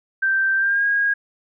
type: tone with pitch glide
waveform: sine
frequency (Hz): 1565 to 1635.2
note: G6 to G#6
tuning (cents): -3 to -27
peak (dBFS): -16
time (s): 0.22-1.14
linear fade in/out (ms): 10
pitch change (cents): +76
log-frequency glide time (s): 0.56-0.85
effects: none